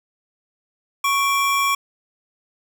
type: tone pair together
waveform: square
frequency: 1108.7 / 2349 Hz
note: C#6 / D7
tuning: 0 / 0 cents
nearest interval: octave + minor second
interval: 1300 cents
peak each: -19 / -23 dBFS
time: 1.04-1.75 s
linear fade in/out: 5 ms
effects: none